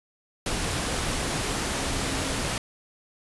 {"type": "tone in noise", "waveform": "sine", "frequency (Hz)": 270.1, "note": "C#4", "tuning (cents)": -45, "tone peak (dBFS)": -37, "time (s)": [1.73, 2.42], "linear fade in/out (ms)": 2, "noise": "pink", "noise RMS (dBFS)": -28, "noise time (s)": [0.46, 2.58], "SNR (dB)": -12, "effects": ["resampled to 24000 Hz"]}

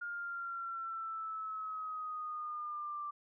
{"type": "exponential sweep", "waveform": "sine", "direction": "down", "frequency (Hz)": [1417, 1174.7], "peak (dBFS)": -38, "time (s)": [0.01, 3.11], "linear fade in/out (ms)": 10, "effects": []}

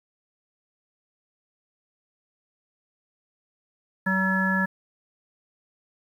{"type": "harmonic tone with a mistuned harmonic", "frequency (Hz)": 189.6, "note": "F#3", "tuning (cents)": 43, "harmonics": [1, 3, 5, 7, 9], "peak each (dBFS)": [-24, -35, -31, -33, -24], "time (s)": [4.06, 4.66], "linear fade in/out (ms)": 10, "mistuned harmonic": 7, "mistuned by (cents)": 18, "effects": ["9-bit"]}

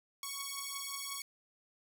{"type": "beating tone pair", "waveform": "5% pulse", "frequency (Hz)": [1108.7, 1114.3], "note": ["C#6", "C#6"], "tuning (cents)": [0, 9], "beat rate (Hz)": 5.6, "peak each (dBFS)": -30, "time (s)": [0.23, 1.22], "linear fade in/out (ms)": 2, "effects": []}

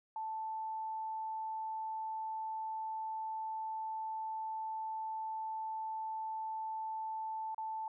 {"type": "tone with dropouts", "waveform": "sine", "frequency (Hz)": 880, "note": "A5", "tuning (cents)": 0, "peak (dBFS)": -37, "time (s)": [0.16, 7.88], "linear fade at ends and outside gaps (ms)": 2, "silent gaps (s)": [7.546, 7.58], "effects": []}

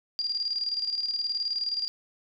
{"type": "tone with tremolo", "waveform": "sine", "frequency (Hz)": 4788, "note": "D8", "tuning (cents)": 33, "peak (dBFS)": -25, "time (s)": [0.19, 1.88], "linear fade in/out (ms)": 0, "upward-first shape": "square", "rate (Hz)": 19, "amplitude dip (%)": 55, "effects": []}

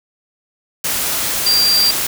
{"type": "tone in noise", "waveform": "sine", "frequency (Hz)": 4729, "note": "D8", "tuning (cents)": 11, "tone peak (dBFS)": -11, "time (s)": [1.46, 1.91], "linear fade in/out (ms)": 5, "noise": "white", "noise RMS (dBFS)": -19, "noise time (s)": [0.84, 2.07], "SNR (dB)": 5, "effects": []}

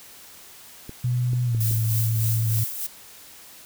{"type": "clicks", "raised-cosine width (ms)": 3, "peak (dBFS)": -23, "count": 4, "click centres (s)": [0.894, 1.333, 1.548, 1.712]}
{"type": "tone with pitch glide", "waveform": "sine", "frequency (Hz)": [123.47, 111.28], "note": ["B2", "A2"], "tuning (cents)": [0, 20], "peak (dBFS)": -20, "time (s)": [1.04, 2.64], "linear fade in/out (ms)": 5, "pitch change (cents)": -180, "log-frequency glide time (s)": [1.45, 1.6]}
{"type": "noise with tremolo", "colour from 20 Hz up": "violet", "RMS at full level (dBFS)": -27, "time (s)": [1.6, 2.87], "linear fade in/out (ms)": 10, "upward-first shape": "sine", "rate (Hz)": 3.3, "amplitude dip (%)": 55}
{"effects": ["white hiss -46 dBFS RMS until 3.65 s"]}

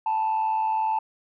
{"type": "tone with amplitude modulation", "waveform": "sine", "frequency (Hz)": 879, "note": "A5", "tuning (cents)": -2, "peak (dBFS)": -17, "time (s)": [0.06, 0.99], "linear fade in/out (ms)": 5, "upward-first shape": "sine", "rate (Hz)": 100, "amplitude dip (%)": 65, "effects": ["tanh soft clip ceiling -18 dBFS"]}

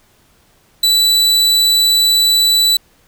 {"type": "tone", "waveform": "40% pulse", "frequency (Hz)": 3964, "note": "B7", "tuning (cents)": 6, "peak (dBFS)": -8, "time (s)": [0.83, 2.77], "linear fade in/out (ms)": 5, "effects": ["pink hiss -53 dBFS RMS until 3.07 s"]}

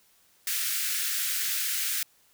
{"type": "high-pass noise", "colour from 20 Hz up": "white", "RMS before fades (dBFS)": -29, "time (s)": [0.47, 2.03], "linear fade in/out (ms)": 2, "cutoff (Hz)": 1400, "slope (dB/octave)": 48, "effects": ["white hiss -63 dBFS RMS until 2.33 s"]}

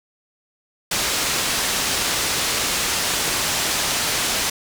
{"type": "low-pass noise", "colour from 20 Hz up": "white", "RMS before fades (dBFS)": -22, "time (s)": [0.91, 4.5], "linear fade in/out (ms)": 5, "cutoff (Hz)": 7500, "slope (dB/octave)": 12, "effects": []}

